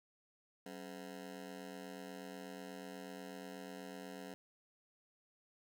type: ring-modulated tone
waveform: 20% pulse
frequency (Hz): 233.1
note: A#3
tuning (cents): 0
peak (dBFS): -39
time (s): 0.66-4.34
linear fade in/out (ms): 0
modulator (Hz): 44.1
effects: none